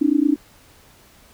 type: tone with amplitude modulation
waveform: sine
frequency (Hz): 293.7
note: D4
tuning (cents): 0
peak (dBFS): -10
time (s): 0.01-0.36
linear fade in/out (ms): 10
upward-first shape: sine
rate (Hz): 28.8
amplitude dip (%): 100
effects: pink hiss -51 dBFS RMS until 1.33 s